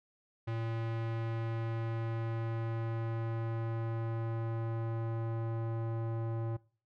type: tone with low-pass filter sweep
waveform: square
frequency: 114 Hz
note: A#2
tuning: 38 cents flat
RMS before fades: -36 dBFS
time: 0.47-6.57 s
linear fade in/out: 10 ms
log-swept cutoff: 2600 to 940 Hz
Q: 0.86
effects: noise-tail reverb RT60 0.4 s tail -21 dB re dry